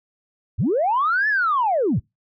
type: linear two-way sweep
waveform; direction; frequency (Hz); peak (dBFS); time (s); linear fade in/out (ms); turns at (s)
sine; up then down; 65.41 to 1768 to 65.41; -16; 0.58-2; 20; 1.28
effects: noise-tail reverb RT60 0.2 s tail -26 dB re dry + tanh soft clip ceiling -12 dBFS